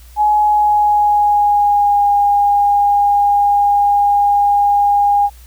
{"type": "tone with pitch glide", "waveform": "sine", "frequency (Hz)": [841, 814.2], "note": ["G#5", "G#5"], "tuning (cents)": [22, -35], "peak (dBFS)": -9, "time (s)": [0.16, 5.3], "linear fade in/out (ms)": 50, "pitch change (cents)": -57, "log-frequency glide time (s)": [0.4, 2.08], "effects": ["added 60 Hz sine -37 dBFS peak until 5.46 s", "white hiss -47 dBFS RMS until 5.46 s"]}